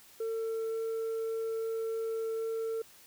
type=tone with tanh clipping; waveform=triangle; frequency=449.7 Hz; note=A4; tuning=38 cents sharp; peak=-32 dBFS; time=0.2-2.82 s; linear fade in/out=5 ms; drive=7 dB; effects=white hiss -57 dBFS RMS until 3.06 s